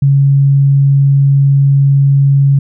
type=tone; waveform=sine; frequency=138.9 Hz; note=C#3; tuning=4 cents sharp; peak=-5 dBFS; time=0.02-2.59 s; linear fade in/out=5 ms; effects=none